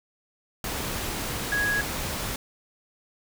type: tone in noise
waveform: sine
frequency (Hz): 1661.2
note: G#6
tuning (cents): 0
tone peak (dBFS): -23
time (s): 1.52-1.81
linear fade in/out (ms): 2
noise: pink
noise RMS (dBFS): -31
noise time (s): 0.64-2.36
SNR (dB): +5
effects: none